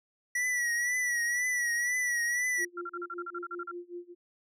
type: tone with vibrato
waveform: square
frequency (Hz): 1940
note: B6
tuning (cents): -31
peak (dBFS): -28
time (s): 0.35-2.65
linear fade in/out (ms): 5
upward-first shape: triangle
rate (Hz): 2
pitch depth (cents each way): 65
type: tone with tremolo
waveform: sine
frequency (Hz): 350.5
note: F4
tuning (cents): +6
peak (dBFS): -36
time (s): 2.57-4.15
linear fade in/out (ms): 50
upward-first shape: sine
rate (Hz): 5.2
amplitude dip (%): 95
type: tone bursts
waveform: sine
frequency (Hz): 1374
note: F6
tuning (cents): -29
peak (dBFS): -35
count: 12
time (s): 2.77-3.715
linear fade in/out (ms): 5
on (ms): 43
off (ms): 39
effects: low-pass 12000 Hz 12 dB/octave